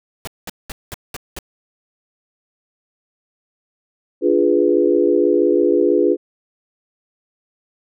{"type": "noise bursts", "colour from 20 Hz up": "pink", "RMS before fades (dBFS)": -29, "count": 6, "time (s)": [0.25, 1.388], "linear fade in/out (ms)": 0, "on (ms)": 23, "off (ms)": 200}
{"type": "chord", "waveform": "sine", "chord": "D diminished seventh", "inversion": "none", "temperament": "equal", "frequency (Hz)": [293.7, 349.2, 415.3, 493.9], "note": ["D4", "F4", "Ab4", "Cb5"], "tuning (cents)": [0, 0, 0, 0], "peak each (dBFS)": [-19, -16, -17, -19], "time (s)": [4.21, 6.17], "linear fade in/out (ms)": 50}
{"effects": []}